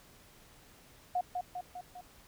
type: tone with echo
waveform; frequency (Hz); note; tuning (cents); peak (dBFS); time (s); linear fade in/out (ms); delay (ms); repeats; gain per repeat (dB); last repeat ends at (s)
sine; 721; F#5; -45; -28; 1.15-1.21; 5; 200; 4; -4; 2.01
effects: pink hiss -59 dBFS RMS until 2.27 s